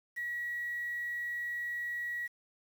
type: tone with quantisation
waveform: sine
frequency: 1920 Hz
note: B6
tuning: 49 cents flat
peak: -34 dBFS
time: 0.16-2.28 s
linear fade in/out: 20 ms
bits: 9
effects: none